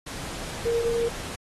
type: tone in noise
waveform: sine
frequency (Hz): 466.2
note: A#4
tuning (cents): 0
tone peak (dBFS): -22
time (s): 0.65-1.09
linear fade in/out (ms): 10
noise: pink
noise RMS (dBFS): -36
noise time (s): 0.06-1.36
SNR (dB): +11
effects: low-pass 11000 Hz 12 dB/octave + AAC 32 kbps